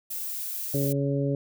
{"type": "noise", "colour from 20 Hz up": "violet", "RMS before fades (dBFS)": -33, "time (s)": [0.1, 0.93], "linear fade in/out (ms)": 10}
{"type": "harmonic tone", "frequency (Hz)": 140, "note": "C#3", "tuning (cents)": 18, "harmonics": [1, 2, 3, 4], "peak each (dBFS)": [-26, -29, -31, -32], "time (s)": [0.74, 1.35], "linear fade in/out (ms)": 2}
{"effects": []}